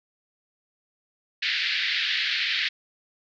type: band-pass noise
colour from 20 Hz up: pink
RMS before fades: -26 dBFS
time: 1.42-2.69 s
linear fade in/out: 10 ms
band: 1700 to 4500 Hz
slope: 48 dB/octave
effects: none